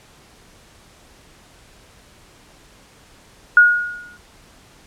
sine tone with exponential decay, 1442 Hz, F#6, 45 cents flat, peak -4 dBFS, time 3.57-4.17 s, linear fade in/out 2 ms, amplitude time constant 130 ms, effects pink hiss -49 dBFS RMS until 4.86 s + low-pass 10000 Hz 12 dB/octave

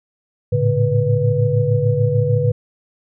sine tone cluster, 108.6 / 115.2 / 142.7 / 490.6 Hz, A2 / A#2 / D3 / B4, -22 / -20 / -49 / -12 cents, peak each -19 dBFS, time 0.52-2.52 s, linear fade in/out 10 ms, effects none

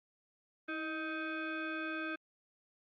sine tone with frequency modulation, 622.3 Hz, D#5, in tune, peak -36 dBFS, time 0.68-2.16 s, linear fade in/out 10 ms, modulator 943 Hz, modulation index 1.9, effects Opus 24 kbps

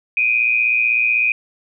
sine tone pair together, 2375 / 2491 Hz, D7 / D#7, +19 / +1 cents, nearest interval minor second, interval 82 cents, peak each -19 / -15 dBFS, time 0.17-1.32 s, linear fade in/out 2 ms, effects none

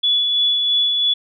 sine tone with tremolo, 3422 Hz, A7, 49 cents flat, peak -13 dBFS, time 0.03-1.14 s, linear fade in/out 10 ms, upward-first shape sine, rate 3 Hz, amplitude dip 30%, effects none

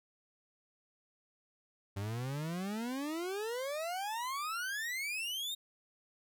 40% pulse exponential sweep, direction up, 95.9 to 3772 Hz, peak -35 dBFS, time 1.96-5.55 s, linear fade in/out 10 ms, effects none

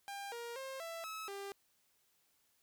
sawtooth tone with pitch steps, 799 / 471.2 / 533 / 664 / 1294 / 397.7 Hz, G5 / A#4 / C5 / E5 / E6 / G4, +33 / +19 / +32 / +12 / -32 / +25 cents, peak -39 dBFS, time 0.08-1.52 s, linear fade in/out 0 ms, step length 240 ms, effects white hiss -75 dBFS RMS until 2.62 s

